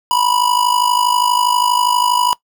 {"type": "tone with amplitude modulation", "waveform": "square", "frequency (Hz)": 980, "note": "B5", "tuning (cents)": -14, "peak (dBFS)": -10, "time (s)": [0.11, 2.33], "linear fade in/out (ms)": 0, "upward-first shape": "sine", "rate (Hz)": 52.4, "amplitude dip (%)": 75, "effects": ["noise-tail reverb RT60 0.1 s tail -21 dB re dry"]}